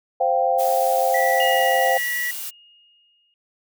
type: chord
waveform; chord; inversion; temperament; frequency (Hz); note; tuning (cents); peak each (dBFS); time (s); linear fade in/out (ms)
sine; C suspended fourth; none; equal; 523.3 / 698.5 / 784; C5 / F5 / G5; 0 / 0 / 0; -21; 0.2-1.98; 10
type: noise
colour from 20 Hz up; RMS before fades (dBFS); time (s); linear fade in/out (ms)
blue; -31; 0.58-2.51; 20
type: tone with pitch glide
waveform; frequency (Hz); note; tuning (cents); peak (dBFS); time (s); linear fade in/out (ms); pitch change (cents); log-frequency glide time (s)
triangle; 1956 to 1941.4; B6 to B6; -17 to -30; -21; 1.14-2.31; 5; -13; 1.34-1.63
type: tone with exponential decay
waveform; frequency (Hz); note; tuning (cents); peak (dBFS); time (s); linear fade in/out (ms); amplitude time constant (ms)
sine; 2854; F7; +37; -23; 1.4-3.34; 1; 420
effects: none